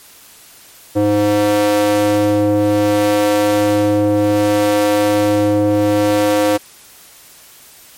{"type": "ring-modulated tone", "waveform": "square", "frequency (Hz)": 103.83, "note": "G#2", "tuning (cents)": 0, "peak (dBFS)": -9, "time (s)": [0.95, 6.58], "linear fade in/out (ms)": 20, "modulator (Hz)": 415, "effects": ["white hiss -42 dBFS RMS until 7.97 s", "MP3 64 kbps"]}